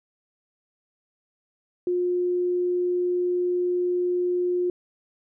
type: tone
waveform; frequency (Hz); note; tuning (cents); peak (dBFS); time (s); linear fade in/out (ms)
sine; 357; F4; +38; -21; 1.87-4.7; 2
effects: none